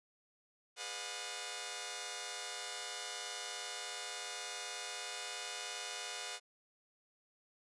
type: chord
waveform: 5% pulse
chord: G# diminished seventh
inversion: none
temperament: just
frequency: 415.3 / 498.4 / 598 / 717.6 Hz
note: G#4 / B4 / D5 / F5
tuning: 0 / +16 / +31 / +47 cents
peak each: -39 / -36 / -39 / -33 dBFS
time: 0.76-6.4 s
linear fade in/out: 50 ms
effects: resampled to 24000 Hz